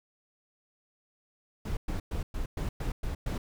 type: noise bursts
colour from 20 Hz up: brown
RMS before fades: -32 dBFS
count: 8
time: 1.65-3.38 s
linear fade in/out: 5 ms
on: 120 ms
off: 110 ms
effects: none